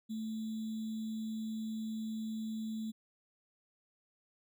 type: tone with sample-and-hold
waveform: sine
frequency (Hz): 220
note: A3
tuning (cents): 0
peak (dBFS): -36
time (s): 0.09-2.92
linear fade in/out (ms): 20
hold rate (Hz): 3675
effects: none